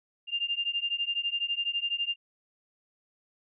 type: beating tone pair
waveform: sine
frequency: 2794 / 2806 Hz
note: F7 / F7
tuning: 0 / +8 cents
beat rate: 12 Hz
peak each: -31 / -31 dBFS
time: 0.27-2.16 s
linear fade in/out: 50 ms
effects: none